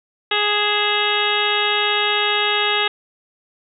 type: harmonic tone with a mistuned harmonic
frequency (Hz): 415.6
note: G#4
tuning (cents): +1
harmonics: 1 / 2 / 3 / 4 / 5 / 6 / 7 / 8 / 9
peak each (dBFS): -25 / -25 / -25 / -25 / -25 / -25 / -25 / -25 / -25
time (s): 0.31-2.88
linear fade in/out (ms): 5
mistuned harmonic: 6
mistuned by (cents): +83
effects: none